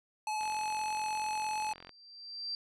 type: tone with vibrato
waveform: square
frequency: 858 Hz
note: A5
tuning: 44 cents flat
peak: -33 dBFS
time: 0.27-1.73 s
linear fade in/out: 2 ms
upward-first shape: sine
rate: 17 Hz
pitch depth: 14 cents each way
type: click train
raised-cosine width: 0.3 ms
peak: -31 dBFS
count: 67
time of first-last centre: 0.41-1.893 s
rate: 44.5 Hz
type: tone with exponential growth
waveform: sine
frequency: 4699 Hz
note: D8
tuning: in tune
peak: -33 dBFS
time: 1.53-2.55 s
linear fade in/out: 1 ms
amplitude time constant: 220 ms
effects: resampled to 24000 Hz